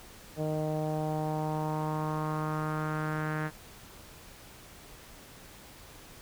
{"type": "tone with low-pass filter sweep", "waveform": "sawtooth", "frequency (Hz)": 154.4, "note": "D#3", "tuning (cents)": -13, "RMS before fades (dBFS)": -32, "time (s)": [0.36, 3.51], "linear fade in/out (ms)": 50, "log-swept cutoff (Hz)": [590, 1700], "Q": 3.3, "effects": ["pink hiss -51 dBFS RMS until 6.21 s"]}